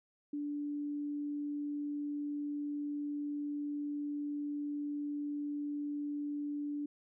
sine tone, 291.5 Hz, D4, 13 cents flat, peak -35 dBFS, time 0.33-6.86 s, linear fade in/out 5 ms, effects none

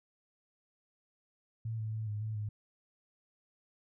sine tone with pitch steps, 112.7 / 109.3 / 110 / 104.9 / 109.3 / 105.4 Hz, A2 / A2 / A2 / G#2 / A2 / G#2, +42 / -11 / 0 / +18 / -11 / +26 cents, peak -34 dBFS, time 1.65-2.49 s, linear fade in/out 5 ms, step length 140 ms, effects none

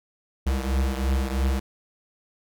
square beating tone pair, 65.4 / 68.4 Hz, C2 / C#2, 0 / -23 cents, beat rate 3 Hz, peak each -24 / -28 dBFS, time 0.46-1.6 s, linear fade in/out 10 ms, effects none

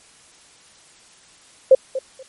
sine tone with echo, 526 Hz, C5, 9 cents sharp, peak -5 dBFS, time 1.71-1.75 s, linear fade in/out 5 ms, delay 240 ms, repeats 2, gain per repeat -15 dB, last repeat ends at 2.23 s, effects white hiss -50 dBFS RMS until 2.28 s + MP3 48 kbps

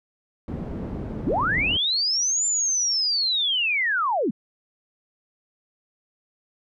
white low-pass noise, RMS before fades -31 dBFS, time 0.48-1.77 s, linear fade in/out 2 ms, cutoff 260 Hz, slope 12 dB/octave
sine linear two-way sweep, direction up then down, 171.6 to 7220 to 171.6 Hz, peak -20 dBFS, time 1.26-4.31 s, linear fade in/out 10 ms, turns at 2.46 s
effects none

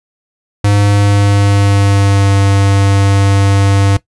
square tone with pitch glide, 101.9 to 98.94 Hz, G#2 to G2, -32 to +17 cents, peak -8 dBFS, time 0.64-3.97 s, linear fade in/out 5 ms, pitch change -51 cents, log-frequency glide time 0.79-2.32 s, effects noise-tail reverb RT60 0.1 s tail -17 dB re dry + resampled to 24000 Hz

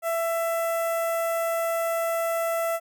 sawtooth tone with notch filter, 666 Hz, E5, 18 cents sharp, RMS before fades -26 dBFS, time 0.02-2.8 s, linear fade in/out 50 ms, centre 4200 Hz, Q 0.5, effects none

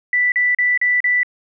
sine tone bursts, 1975.5 Hz, B6, in tune, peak -13 dBFS, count 5, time 0.13-1.232 s, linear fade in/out 2 ms, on 190 ms, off 38 ms, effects none

